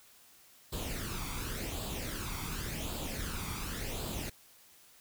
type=noise with flanger; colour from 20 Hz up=pink; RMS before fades=-38 dBFS; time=0.72-4.3 s; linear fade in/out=10 ms; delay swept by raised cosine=0.25 to 0.88 ms; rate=0.9 Hz; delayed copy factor=+0.6; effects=white hiss -60 dBFS RMS until 5 s